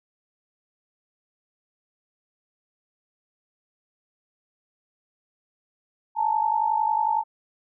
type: tone pair together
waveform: sine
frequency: 857 / 908 Hz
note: A5 / A#5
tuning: -46 / -46 cents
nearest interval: minor second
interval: 100 cents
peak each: -23 dBFS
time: 6.15-7.24 s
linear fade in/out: 50 ms
effects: none